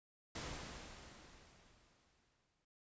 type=noise with exponential decay; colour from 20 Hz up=pink; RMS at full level=-44 dBFS; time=0.35-2.65 s; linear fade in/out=5 ms; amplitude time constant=500 ms; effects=noise-tail reverb RT60 0.1 s tail -21 dB re dry + resampled to 16000 Hz